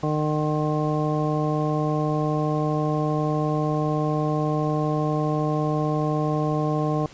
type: harmonic tone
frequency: 152.1 Hz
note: D#3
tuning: 39 cents flat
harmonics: 1 / 2 / 3 / 4 / 5 / 7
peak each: -24 / -27 / -29 / -30 / -31 / -32 dBFS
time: 0.03-7.06 s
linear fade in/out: 2 ms
effects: pink hiss -47 dBFS RMS until 7.13 s + resampled to 16000 Hz